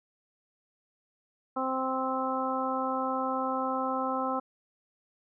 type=harmonic tone; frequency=261.6 Hz; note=C4; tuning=in tune; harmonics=1 / 2 / 3 / 4 / 5; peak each=-34 / -34 / -34 / -34 / -34 dBFS; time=1.56-4.4 s; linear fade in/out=10 ms; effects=none

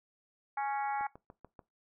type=harmonic tone; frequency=277.2 Hz; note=C#4; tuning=in tune; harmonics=3 / 4 / 5 / 6 / 7 / 8; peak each=-32 / -43 / -42 / -46 / -49 / -48 dBFS; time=0.57-1.07 s; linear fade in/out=5 ms
type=click train; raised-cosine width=1 ms; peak=-35 dBFS; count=5; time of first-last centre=1.01-1.592 s; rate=6.87 Hz
effects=noise-tail reverb RT60 0.2 s tail -19 dB re dry

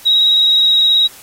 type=tone with vibrato; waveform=sine; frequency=3817 Hz; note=A#7; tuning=40 cents sharp; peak=-8 dBFS; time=0.05-1.08 s; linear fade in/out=20 ms; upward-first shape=triangle; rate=19 Hz; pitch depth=29 cents each way; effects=white hiss -39 dBFS RMS until 1.22 s + AAC 48 kbps

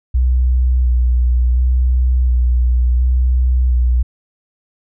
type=tone with vibrato; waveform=sine; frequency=61.9 Hz; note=B1; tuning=5 cents sharp; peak=-10 dBFS; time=0.14-4.03 s; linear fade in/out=10 ms; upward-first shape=square; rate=0.7 Hz; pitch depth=22 cents each way; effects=none

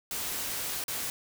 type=noise with dropouts; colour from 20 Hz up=white; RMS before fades=-34 dBFS; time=0.11-1.1 s; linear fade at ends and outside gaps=1 ms; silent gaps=0.839-0.881 s; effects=none

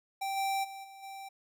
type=tone with level steps; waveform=square; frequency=781 Hz; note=G5; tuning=7 cents flat; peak=-33 / -30 / -43 / -49 / -43 dBFS; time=0.21-1.29 s; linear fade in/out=10 ms; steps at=0.36 / 0.63 / 0.83 / 1.02 s; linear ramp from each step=20 ms; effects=none

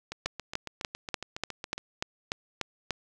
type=two click trains; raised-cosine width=0.2 ms; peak=-12 / -19 dBFS; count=10 / 13; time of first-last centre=0.26-2.907 / 0.12-1.78 s; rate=3.4 / 7.23 Hz; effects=none

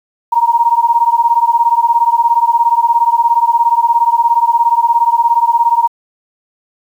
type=beating tone pair; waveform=sine; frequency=929 / 946 Hz; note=A#5 / A#5; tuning=-6 / +25 cents; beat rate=17 Hz; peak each=-11 dBFS; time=0.32-5.88 s; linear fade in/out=10 ms; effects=7-bit

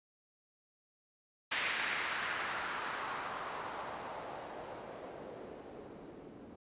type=noise with low-pass filter sweep; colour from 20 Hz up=blue; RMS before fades=-41 dBFS; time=1.51-6.56 s; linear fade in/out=10 ms; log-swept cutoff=2200 to 300 Hz; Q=1.6; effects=resampled to 8000 Hz

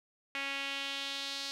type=tone with band-pass filter sweep; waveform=sawtooth; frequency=276.4 Hz; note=C#4; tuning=5 cents flat; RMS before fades=-38 dBFS; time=0.35-1.51 s; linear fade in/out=0 ms; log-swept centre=2400 to 4400 Hz; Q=2.6; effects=none

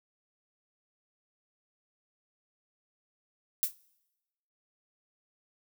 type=noise with exponential decay; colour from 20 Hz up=violet; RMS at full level=-23 dBFS; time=3.63-3.75 s; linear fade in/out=0 ms; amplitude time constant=24 ms; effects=noise-tail reverb RT60 1.0 s tail -24 dB re dry

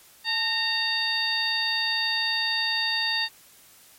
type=harmonic tone with a mistuned harmonic; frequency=920 Hz; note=A#5; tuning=23 cents flat; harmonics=1 / 2 / 3 / 4 / 5; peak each=-34 / -28 / -32 / -29 / -27 dBFS; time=0.24-3.29 s; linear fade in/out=50 ms; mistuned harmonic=1; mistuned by=-84 cents; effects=white hiss -53 dBFS RMS until 3.98 s + MP3 64 kbps

